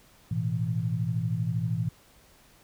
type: chord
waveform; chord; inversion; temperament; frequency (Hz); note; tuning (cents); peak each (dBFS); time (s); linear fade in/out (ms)
sine; A suspended second; none; equal with one note detuned; 110 / 122.69 / 164.81; A2 / B2 / E3; 0 / -11 / 0; -30; 0.31-1.89; 5
effects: pink hiss -58 dBFS RMS until 2.63 s